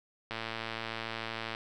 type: click train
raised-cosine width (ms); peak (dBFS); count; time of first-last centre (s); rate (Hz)
0.3; -20; 141; 0.31-1.549; 113
effects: none